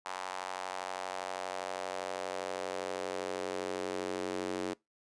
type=tone with high-pass filter sweep; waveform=square; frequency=46.25 Hz; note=F#1; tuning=in tune; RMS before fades=-38 dBFS; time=0.05-4.74 s; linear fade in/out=10 ms; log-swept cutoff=900 to 340 Hz; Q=2.2; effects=noise-tail reverb RT60 0.2 s tail -24 dB re dry + resampled to 22050 Hz